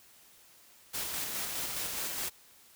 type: noise with tremolo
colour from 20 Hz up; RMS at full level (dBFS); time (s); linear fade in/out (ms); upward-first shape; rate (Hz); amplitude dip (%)
white; -35; 0.93-2.3; 20; square; 4.8; 25
effects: white hiss -59 dBFS RMS until 2.75 s